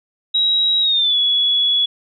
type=tone with pitch glide; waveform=sine; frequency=3843 to 3384 Hz; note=B7 to G#7; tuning=-48 to +32 cents; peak=-13 dBFS; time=0.34-1.86 s; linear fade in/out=10 ms; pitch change=-220 cents; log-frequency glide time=0.81-1.18 s; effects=none